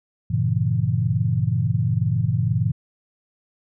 sine chord, G diminished seventh, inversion none, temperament equal, 98 / 116.54 / 138.59 / 164.81 Hz, G2 / Bb2 / Db3 / Fb3, 0 / 0 / 0 / 0 cents, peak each -25 / -21 / -25 / -25 dBFS, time 0.3-2.72 s, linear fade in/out 10 ms, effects none

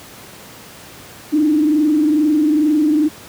sine tone with frequency modulation, 303.4 Hz, D#4, 44 cents flat, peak -11 dBFS, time 1.32-3.09 s, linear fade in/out 20 ms, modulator 22.3 Hz, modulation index 0.63, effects pink hiss -38 dBFS RMS until 3.28 s + high-pass 100 Hz 12 dB/octave

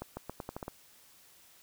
accelerating click train, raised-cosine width 1 ms, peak -24 dBFS, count 8, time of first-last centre 0.02-0.681 s, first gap 150 ms, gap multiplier 0.84, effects white hiss -60 dBFS RMS until 1.62 s

